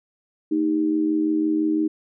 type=tone with amplitude modulation; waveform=sine; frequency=311.1 Hz; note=D#4; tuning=in tune; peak=-15 dBFS; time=0.51-1.88 s; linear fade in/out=10 ms; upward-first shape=sine; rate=85.9 Hz; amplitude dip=70%; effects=none